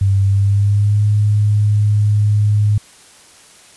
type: tone with pitch glide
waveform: sine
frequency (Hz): 98 to 104.43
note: G2 to G#2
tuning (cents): 0 to +10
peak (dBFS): -10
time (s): 0.01-2.78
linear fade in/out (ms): 5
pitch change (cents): +110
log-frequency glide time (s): 0.23-1.04
effects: white hiss -44 dBFS RMS until 3.76 s + resampled to 24000 Hz